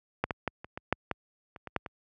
clicks, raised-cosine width 0.5 ms, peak -11 / -15 / -14 / -26 / -22 / -9 / -14 / -29 / -24 / -12 / -23 dBFS, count 11, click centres 0.24 / 0.308 / 0.477 / 0.645 / 0.775 / 0.926 / 1.113 / 1.562 / 1.673 / 1.763 / 1.862 s, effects high-pass 60 Hz 12 dB/octave

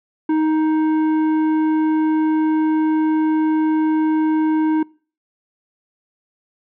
sine tone with tanh clipping, 312.8 Hz, D#4, 9 cents sharp, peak -16 dBFS, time 0.29-4.83 s, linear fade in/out 5 ms, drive 10 dB, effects noise-tail reverb RT60 0.4 s tail -24 dB re dry

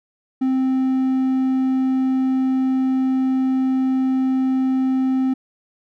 triangle tone, 261.6 Hz, C4, in tune, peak -14 dBFS, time 0.41-5.34 s, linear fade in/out 10 ms, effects none

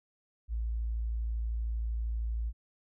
sine tone, 56.4 Hz, A1, 44 cents sharp, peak -30 dBFS, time 0.48-2.53 s, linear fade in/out 50 ms, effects none

